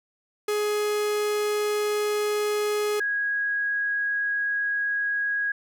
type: tone pair in turn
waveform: 45% pulse / sine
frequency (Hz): 418.7 / 1651.3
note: G#4 / G#6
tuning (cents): +14 / -10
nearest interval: 2 octaves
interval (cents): 2376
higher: second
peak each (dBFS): -23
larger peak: neither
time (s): 0.48-3 / 3-5.52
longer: neither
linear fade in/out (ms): 5
effects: none